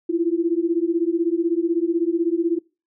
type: beating tone pair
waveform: sine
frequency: 329.6 / 345.6 Hz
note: E4 / F4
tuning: 0 / -18 cents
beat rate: 16 Hz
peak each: -21 / -21 dBFS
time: 0.09-2.59 s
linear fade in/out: 10 ms
effects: noise-tail reverb RT60 0.3 s tail -24 dB re dry